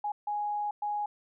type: tone bursts at uneven times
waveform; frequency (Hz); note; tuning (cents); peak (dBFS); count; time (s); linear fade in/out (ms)
sine; 830.6; G#5; 0; -29; 3; 0.04-0.12 / 0.27-0.71 / 0.82-1.06; 5
effects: none